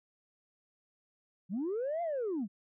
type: linear two-way sweep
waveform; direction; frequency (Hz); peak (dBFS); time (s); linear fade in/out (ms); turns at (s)
sine; up then down; 164.81 to 703 to 178; -30; 1.49-2.48; 50; 2.02
effects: tanh soft clip ceiling -29 dBFS